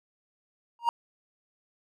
triangle tone with exponential growth, 940 Hz, A#5, 14 cents sharp, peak -15 dBFS, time 0.79-0.89 s, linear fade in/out 1 ms, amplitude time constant 20 ms, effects none

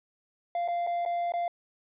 triangle tone with dropouts, 694 Hz, F5, 11 cents flat, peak -25 dBFS, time 0.55-1.48 s, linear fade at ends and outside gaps 2 ms, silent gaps 0.678-0.684 / 0.867-0.872 / 1.052-1.06 / 1.321-1.337 s, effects resampled to 8000 Hz

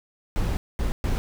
brown noise bursts at uneven times, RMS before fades -24 dBFS, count 3, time 0.36-0.57 / 0.79-0.92 / 1.04-1.18 s, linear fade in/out 0 ms, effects none

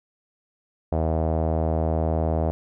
sawtooth tone with low-pass filter, 80.1 Hz, E2, 49 cents flat, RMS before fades -23 dBFS, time 0.92-2.51 s, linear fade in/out 0 ms, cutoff 660 Hz, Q 3.4, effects none

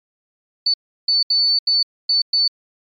sine tone bursts at uneven times, 4496 Hz, C#8, 24 cents sharp, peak -13 dBFS, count 6, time 0.66-0.74 / 1.08-1.23 / 1.3-1.59 / 1.67-1.83 / 2.09-2.22 / 2.33-2.48 s, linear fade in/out 5 ms, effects MP3 64 kbps

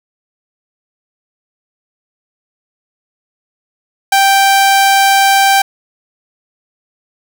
sawtooth tone, 784 Hz, G5, in tune, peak -3 dBFS, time 4.12-5.62 s, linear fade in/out 5 ms, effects none

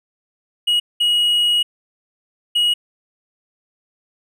triangle tone bursts at uneven times, 2900 Hz, F#7, 35 cents flat, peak -12 dBFS, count 3, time 0.67-0.8 / 1-1.63 / 2.55-2.74 s, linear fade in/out 10 ms, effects none

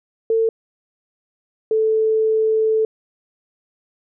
sine tone pair in turn, 449.9 / 439.1 Hz, A4 / A4, +39 / -4 cents, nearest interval unison, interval 43 cents, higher first, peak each -14 dBFS, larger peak neither, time 0.3-0.49 / 1.71-2.85 s, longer second, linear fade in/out 2 ms, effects none

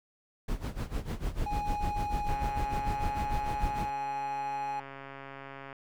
brown noise with tremolo, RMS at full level -30 dBFS, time 0.48-3.9 s, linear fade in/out 5 ms, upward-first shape sine, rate 6.7 Hz, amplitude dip 85%
triangle tone with pitch glide, 830 to 835.3 Hz, G#5 to G#5, -1 to +10 cents, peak -30 dBFS, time 1.46-4.8 s, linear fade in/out 5 ms, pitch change +11 cents, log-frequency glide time 2.39-3.21 s
click train, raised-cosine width 0.5 ms, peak -29 dBFS, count 472, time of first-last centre 2.29-5.728 s, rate 137 Hz
effects none

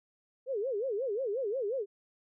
sine tone with vibrato, 466.2 Hz, A#4, in tune, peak -30 dBFS, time 0.46-1.86 s, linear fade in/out 50 ms, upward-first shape sine, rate 5.6 Hz, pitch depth 280 cents each way, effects none

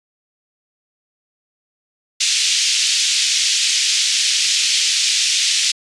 white band-pass noise, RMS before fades -17 dBFS, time 2.2-5.72 s, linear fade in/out 10 ms, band 2500 to 6600 Hz, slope 24 dB/octave, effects resampled to 24000 Hz

